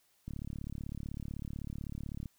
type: click train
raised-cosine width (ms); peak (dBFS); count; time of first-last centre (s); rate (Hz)
5; -28; 72; 0.28-2.258; 35.9
effects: white hiss -71 dBFS RMS until 2.38 s